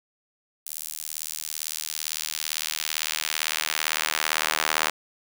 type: tone with high-pass filter sweep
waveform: sawtooth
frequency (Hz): 77.78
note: D#2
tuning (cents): 0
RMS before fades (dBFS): -29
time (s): 0.66-4.9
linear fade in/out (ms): 5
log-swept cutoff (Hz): 9400 to 1100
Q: 0.78
effects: none